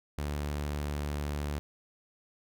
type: tone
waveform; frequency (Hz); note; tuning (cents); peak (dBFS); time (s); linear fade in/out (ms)
sawtooth; 73.2; D2; -5; -28; 0.18-1.59; 0
effects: none